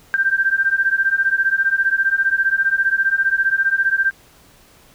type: beating tone pair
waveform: sine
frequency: 1568 / 1583 Hz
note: G6 / G6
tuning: 0 / +17 cents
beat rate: 15 Hz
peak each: -18 / -17 dBFS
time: 0.14-4.11 s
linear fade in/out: 0 ms
effects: pink hiss -50 dBFS RMS until 4.94 s